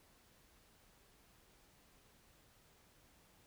silence, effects pink hiss -68 dBFS RMS until 3.46 s

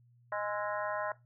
harmonic tone with a mistuned harmonic, 207.4 Hz, G#3, 2 cents flat, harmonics 3 / 4 / 5 / 6 / 7 / 8 / 9, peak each -36 / -41 / -39 / -44 / -43 / -44 / -46 dBFS, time 0.32-1.12 s, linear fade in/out 2 ms, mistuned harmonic 6, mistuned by +110 cents, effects noise-tail reverb RT60 0.2 s tail -17 dB re dry + added 120 Hz sine -61 dBFS peak until 1.25 s

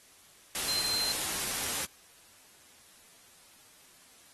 sine tone in noise, 4123 Hz, C8, 26 cents flat, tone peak -30 dBFS, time 0.68-1.12 s, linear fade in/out 0 ms, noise white, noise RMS -33 dBFS, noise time 0.55-1.85 s, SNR 0 dB, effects white hiss -58 dBFS RMS until 4.33 s + AAC 32 kbps

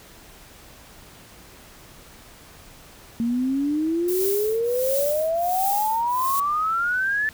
sine exponential sweep, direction up, 228.3 to 1760 Hz, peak -20 dBFS, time 3.2-7.29 s, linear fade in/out 0 ms
violet noise with tremolo, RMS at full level -26 dBFS, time 4.08-6.4 s, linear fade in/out 5 ms, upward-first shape triangle, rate 1.4 Hz, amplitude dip 100%
effects pink hiss -47 dBFS RMS until 7.33 s

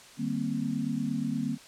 sine chord, C minor seventh, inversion first, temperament equal with one note detuned, 151.57 / 196 / 233.1 / 261.6 Hz, Eb3 / G3 / Bb3 / C4, -45 / 0 / 0 / 0 cents, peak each -35 / -36 / -31 / -33 dBFS, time 0.17-1.58 s, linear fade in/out 50 ms, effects white hiss -51 dBFS RMS until 1.67 s + low-pass 8000 Hz 12 dB/octave

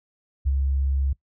sine tone with ADSR envelope, 68.2 Hz, C#2, 28 cents flat, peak -17 dBFS, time 0.45-1.13 s, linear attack 23 ms, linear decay 31 ms, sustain -3 dB, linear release 5 ms, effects noise-tail reverb RT60 0.1 s tail -21 dB re dry

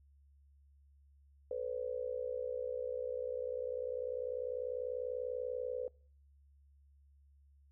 sine tone with amplitude modulation, 502 Hz, B4, 28 cents sharp, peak -32 dBFS, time 1.51-5.88 s, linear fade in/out 2 ms, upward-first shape sine, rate 60.2 Hz, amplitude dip 90%, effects noise-tail reverb RT60 0.5 s tail -25 dB re dry + added 70 Hz sine -62 dBFS peak until 7.71 s

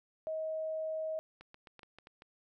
sine tone, 633 Hz, D#5, 30 cents sharp, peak -34 dBFS, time 0.27-1.19 s, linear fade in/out 0 ms
clicks, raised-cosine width 0.3 ms, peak -36 dBFS, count 8, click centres 1.41 / 1.544 / 1.672 / 1.793 / 1.832 / 1.986 / 2.071 / 2.221 s
effects none

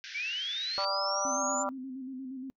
pink band-pass noise, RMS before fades -44 dBFS, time 0.04-0.85 s, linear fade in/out 0 ms, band 1500 to 6000 Hz, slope 96 dB/octave
sine linear sweep, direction up, 2217 to 7220 Hz, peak -32 dBFS, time 0.14-1.64 s, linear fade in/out 20 ms
harmonic tone, 196 Hz, G3, in tune, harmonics 3 / 4 / 5 / 6 / 7, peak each -34 / -37 / -37 / -36 / -38 dBFS, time 0.78-1.69 s, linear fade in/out 0 ms
sine tone with vibrato, 261.6 Hz, C4, in tune, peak -37 dBFS, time 1.25-2.5 s, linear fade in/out 0 ms, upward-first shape square, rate 8.5 Hz, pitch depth 43 cents each way
effects noise-tail reverb RT60 0.1 s tail -26 dB re dry

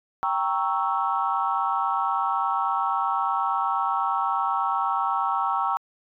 sine chord, G diminished seventh, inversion none, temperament equal, 784 / 932.3 / 1108.7 / 1318.5 Hz, G5 / Bb5 / Db6 / Fb6, 0 / 0 / 0 / 0 cents, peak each -27 dBFS, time 0.23-5.77 s, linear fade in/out 0 ms, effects tanh soft clip ceiling -11 dBFS

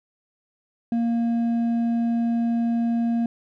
sine tone with hard clipping, 233.1 Hz, A#3, in tune, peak -21 dBFS, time 0.92-3.26 s, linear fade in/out 2 ms, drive 4 dB, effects none

